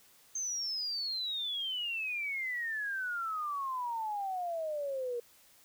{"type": "exponential sweep", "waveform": "sine", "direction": "down", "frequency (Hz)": [6380, 470], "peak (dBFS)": -33, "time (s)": [0.35, 5.2], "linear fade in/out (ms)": 5, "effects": ["white hiss -62 dBFS RMS until 5.64 s"]}